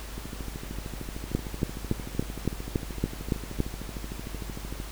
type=two click trains; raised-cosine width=3 ms; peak=-23 / -11 dBFS; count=62 / 9; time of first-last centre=0.18-4.801 / 1.35-3.604 s; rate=13.2 / 3.55 Hz; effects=added 50 Hz sine -38 dBFS peak until 4.91 s + pink hiss -43 dBFS RMS until 4.91 s